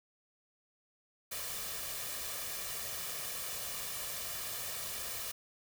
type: noise with comb filter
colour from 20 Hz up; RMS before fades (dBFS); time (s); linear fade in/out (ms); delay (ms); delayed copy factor
white; -40; 1.31-5.32; 10; 1.7; +0.55
effects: none